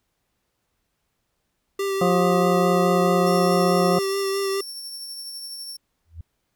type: tone with vibrato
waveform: square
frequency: 392 Hz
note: G4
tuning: in tune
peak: -23 dBFS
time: 1.79-4.61 s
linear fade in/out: 5 ms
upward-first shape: sine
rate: 4.7 Hz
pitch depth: 18 cents each way
type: harmonic tone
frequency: 178 Hz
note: F3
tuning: 33 cents sharp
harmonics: 1 / 2 / 3 / 4 / 6 / 7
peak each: -21 / -26 / -23 / -25 / -31 / -27 dBFS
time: 2.01-3.99 s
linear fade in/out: 5 ms
type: tone with tremolo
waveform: sawtooth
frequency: 5450 Hz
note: F8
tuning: 43 cents flat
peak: -29 dBFS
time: 3.26-5.77 s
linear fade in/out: 10 ms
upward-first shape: triangle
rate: 12 Hz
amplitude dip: 35%
type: tone with exponential growth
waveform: sine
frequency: 82.41 Hz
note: E2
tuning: in tune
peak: -29 dBFS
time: 6.05-6.21 s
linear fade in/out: 5 ms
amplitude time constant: 34 ms
effects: pink hiss -74 dBFS RMS until 6.55 s